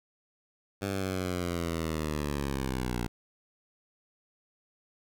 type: linear sweep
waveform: 10% pulse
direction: down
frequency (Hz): 99.5 to 58.27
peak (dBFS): -22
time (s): 0.81-3.08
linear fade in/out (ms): 20
effects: none